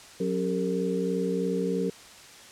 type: harmonic tone with a mistuned harmonic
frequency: 91.7 Hz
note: F#2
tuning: 15 cents flat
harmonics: 2 / 3 / 4 / 5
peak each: -29 / -33 / -32 / -29 dBFS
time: 0.2-1.9 s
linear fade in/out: 5 ms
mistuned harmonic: 4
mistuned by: +130 cents
effects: white hiss -48 dBFS RMS until 2.51 s + low-pass 8000 Hz 12 dB/octave